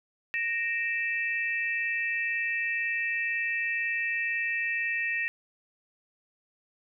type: tone cluster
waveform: sine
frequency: 1858 / 2354 / 2636 Hz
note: A#6 / D7 / E7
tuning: -6 / +3 / -1 cents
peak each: -29 / -35 / -32 dBFS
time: 0.34-5.28 s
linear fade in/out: 0 ms
effects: none